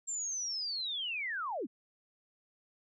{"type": "linear sweep", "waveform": "sine", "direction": "down", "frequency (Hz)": [7459, 188], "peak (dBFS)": -34, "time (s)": [0.07, 1.67], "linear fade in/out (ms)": 20, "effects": []}